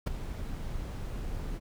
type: noise with ADSR envelope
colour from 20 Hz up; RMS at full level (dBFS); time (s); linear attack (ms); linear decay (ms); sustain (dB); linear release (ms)
brown; -23; 0.06-1.6; 14; 10; -13; 38
effects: none